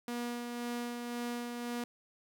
sawtooth tone with tremolo, 240 Hz, B3, 49 cents flat, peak -31 dBFS, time 0.08-1.84 s, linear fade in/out 2 ms, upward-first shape sine, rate 1.9 Hz, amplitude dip 35%, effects 11-bit

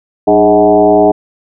sine tone with frequency modulation, 523.3 Hz, C5, in tune, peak -4 dBFS, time 0.27-1.12 s, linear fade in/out 10 ms, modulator 110 Hz, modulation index 2.3, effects none

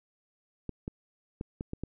clicks, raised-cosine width 3 ms, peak -22 dBFS, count 6, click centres 0.693 / 0.879 / 1.411 / 1.609 / 1.734 / 1.836 s, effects none

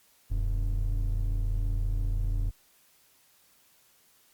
triangle tone pair together, 40.43 / 95.3 Hz, E1 / G2, -33 / -48 cents, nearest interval octave + minor third, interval 1485 cents, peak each -24 / -31 dBFS, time 0.3-2.51 s, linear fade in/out 20 ms, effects white hiss -63 dBFS RMS until 4.33 s + Opus 48 kbps

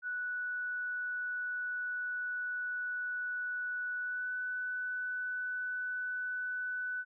sine tone with pitch glide, 1478 to 1494.3 Hz, F#6 to F#6, -2 to +17 cents, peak -34 dBFS, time 0.02-7.05 s, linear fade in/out 50 ms, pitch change +19 cents, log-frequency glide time 4.01-4.3 s, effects none

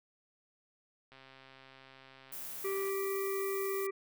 click train, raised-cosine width 0.3 ms, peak -39 dBFS, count 237, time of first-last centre 1.12-2.894 s, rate 133 Hz
violet noise, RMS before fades -43 dBFS, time 2.32-3.87 s, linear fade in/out 5 ms
harmonic tone, 390.5 Hz, G4, 7 cents flat, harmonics 1 / 3 / 5 / 6, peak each -33 / -43 / -47 / -49 dBFS, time 2.64-3.91 s, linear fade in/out 10 ms
effects none

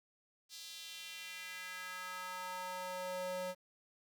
square tone with high-pass filter sweep, 183.2 Hz, F#3, 17 cents flat, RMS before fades -44 dBFS, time 0.49-3.55 s, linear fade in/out 50 ms, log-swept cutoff 4400 to 430 Hz, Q 2.1, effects 11-bit

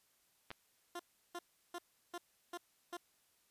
clicks, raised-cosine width 0.3 ms, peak -30 dBFS, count 2, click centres 0.505 / 0.514 s
15% pulse tone bursts, 349.2 Hz, F4, in tune, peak -36 dBFS, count 6, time 0.95-2.97 s, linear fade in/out 5 ms, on 45 ms, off 350 ms
effects white hiss -74 dBFS RMS until 3.5 s + resampled to 32000 Hz

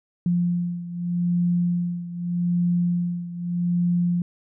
sine beating tone pair, 174.61 / 175.43 Hz, F3 / F3, 0 / +8 cents, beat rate 0.82 Hz, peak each -22 / -26 dBFS, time 0.26-4.22 s, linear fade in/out 2 ms, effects none

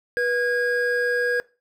triangle tone pair together, 487.3 / 1639 Hz, B4 / G#6, -23 / -23 cents, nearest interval octave + major sixth, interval 2100 cents, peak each -21 dBFS, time 0.17-1.4 s, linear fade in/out 0 ms, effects noise-tail reverb RT60 0.3 s tail -20 dB re dry

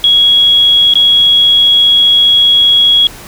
sine tone with dropouts, 3325 Hz, G#7, 1 cent sharp, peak -4 dBFS, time 0.04-3.07 s, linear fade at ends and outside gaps 1 ms, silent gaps 0.938-0.955 s, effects pink hiss -31 dBFS RMS until 3.27 s

